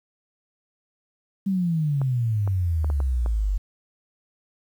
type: exponential sweep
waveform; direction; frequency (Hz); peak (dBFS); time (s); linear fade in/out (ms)
sine; down; 199.3 to 46.25; -20; 1.46-3.58; 10
type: clicks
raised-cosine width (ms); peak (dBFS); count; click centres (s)
1; -20; 6; 2.016 / 2.476 / 2.845 / 2.901 / 3.003 / 3.261
effects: 9-bit